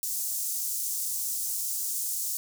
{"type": "high-pass noise", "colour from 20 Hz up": "pink", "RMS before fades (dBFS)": -31, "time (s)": [0.03, 2.37], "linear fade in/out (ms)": 0, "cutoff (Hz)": 6600, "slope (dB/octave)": 24, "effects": []}